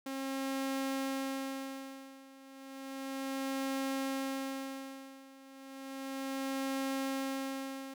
sawtooth tone with tremolo, 269.3 Hz, C#4, 50 cents flat, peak -29 dBFS, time 0.06-7.94 s, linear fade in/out 5 ms, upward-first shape sine, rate 0.33 Hz, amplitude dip 90%, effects none

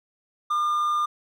triangle tone with amplitude modulation, 1204 Hz, D6, 43 cents sharp, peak -18 dBFS, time 0.5-1.06 s, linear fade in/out 10 ms, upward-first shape sine, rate 160 Hz, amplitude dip 25%, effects none

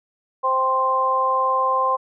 harmonic tone, 261.6 Hz, C4, in tune, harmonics 2 / 3 / 4, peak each -24 / -26 / -18 dBFS, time 0.43-1.97 s, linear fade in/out 20 ms, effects none

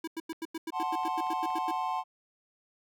square tone bursts, 325.2 Hz, E4, 23 cents flat, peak -34 dBFS, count 14, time 0.04-1.713 s, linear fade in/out 5 ms, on 35 ms, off 91 ms
click train, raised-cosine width 0.3 ms, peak -35 dBFS, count 6, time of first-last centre 0.33-1.504 s, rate 4.26 Hz
triangle chord, F# diminished, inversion none, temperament equal, 740 / 880 / 1046.5 Hz, F#5 / A5 / C6, 0 / 0 / 0 cents, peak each -32 dBFS, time 0.72-2.04 s, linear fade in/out 50 ms
effects none

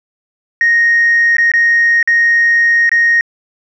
sine tone with dropouts, 1864.7 Hz, A#6, in tune, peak -6 dBFS, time 0.61-3.21 s, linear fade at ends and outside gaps 1 ms, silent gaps 1.368-1.383 / 1.517-1.537 / 2.028-2.075 / 2.893-2.916 s, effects tanh soft clip ceiling -4 dBFS

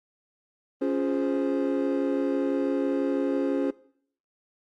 triangle chord, Db major seventh, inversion none, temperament equal, 277.2 / 349.2 / 415.3 / 523.3 Hz, Db4 / F4 / Ab4 / C5, 0 / 0 / 0 / 0 cents, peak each -24 / -29 / -29 / -29 dBFS, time 0.81-3.71 s, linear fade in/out 10 ms, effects noise-tail reverb RT60 0.6 s tail -20 dB re dry + Opus 24 kbps

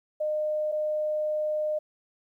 sine tone pair in turn, 610 / 610 Hz, D#5 / D#5, -34 / -34 cents, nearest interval unison, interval 0 cents, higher neither, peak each -25 dBFS, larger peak neither, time 0.2-0.72 / 0.72-1.79 s, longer second, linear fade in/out 10 ms, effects 11-bit

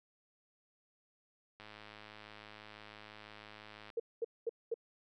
click train, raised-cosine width 0.3 ms, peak -35 dBFS, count 245, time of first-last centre 1.6-3.902 s, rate 106 Hz
sine tone bursts, 461.2 Hz, A#4, 19 cents flat, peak -32 dBFS, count 4, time 3.97-4.742 s, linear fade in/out 5 ms, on 28 ms, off 220 ms
effects none

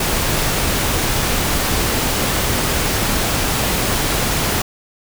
pink noise, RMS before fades -18 dBFS, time 0-4.62 s, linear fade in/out 5 ms, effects none

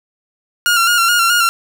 sawtooth tone with vibrato, 1396.9 Hz, F6, in tune, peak -7 dBFS, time 0.66-1.49 s, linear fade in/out 0 ms, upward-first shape square, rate 4.7 Hz, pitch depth 39 cents each way, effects none

